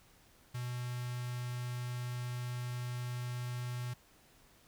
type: tone with notch filter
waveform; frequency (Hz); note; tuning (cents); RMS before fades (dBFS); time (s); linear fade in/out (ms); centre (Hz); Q
square; 123.1; B2; -5; -39; 0.54-3.94; 10; 450; 0.57
effects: pink hiss -64 dBFS RMS until 4.67 s